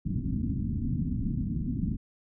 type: low-pass noise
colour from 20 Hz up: white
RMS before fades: -30 dBFS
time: 0.05-1.97 s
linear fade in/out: 10 ms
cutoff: 260 Hz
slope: 48 dB/octave
effects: none